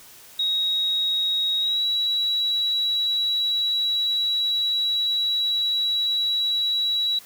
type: tone with pitch glide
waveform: sine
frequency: 3783 to 3903 Hz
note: A#7 to B7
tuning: +25 to -21 cents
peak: -20 dBFS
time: 0.39-7.19 s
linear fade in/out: 5 ms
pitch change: +54 cents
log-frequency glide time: 1.6-1.81 s
effects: white hiss -47 dBFS RMS until 7.25 s